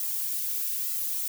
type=noise with flanger; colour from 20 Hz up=violet; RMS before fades=-30 dBFS; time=0-1.28 s; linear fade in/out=2 ms; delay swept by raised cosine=1.5 to 3.7 ms; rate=1.1 Hz; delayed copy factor=+0.9; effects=none